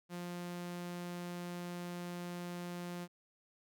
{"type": "tone", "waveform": "sawtooth", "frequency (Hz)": 175.7, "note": "F3", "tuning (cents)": 11, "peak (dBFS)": -37, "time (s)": [0.09, 3.08], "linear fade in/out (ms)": 50, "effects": []}